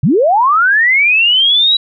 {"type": "linear sweep", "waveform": "sine", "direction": "up", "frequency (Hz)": [110, 3933], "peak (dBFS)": -7, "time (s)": [0.03, 1.77], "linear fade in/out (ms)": 5, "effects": []}